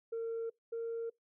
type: tone pair in turn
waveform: sine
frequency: 457.1 / 460.3 Hz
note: A#4 / A#4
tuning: -34 / -22 cents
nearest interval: unison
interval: 12 cents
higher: second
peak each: -33 / -34 dBFS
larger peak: first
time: 0.12-0.5 / 0.72-1.1 s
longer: neither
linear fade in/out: 10 ms
effects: noise-tail reverb RT60 0.2 s tail -25 dB re dry + tanh soft clip ceiling -33 dBFS